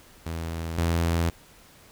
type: tone pair in turn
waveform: sawtooth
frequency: 82.4 / 83.89 Hz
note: E2 / E2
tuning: 0 / +31 cents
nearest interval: unison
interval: 31 cents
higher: second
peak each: -26 / -18 dBFS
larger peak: second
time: 0.26-0.78 / 0.78-1.3 s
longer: neither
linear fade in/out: 5 ms
effects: pink hiss -53 dBFS RMS until 1.91 s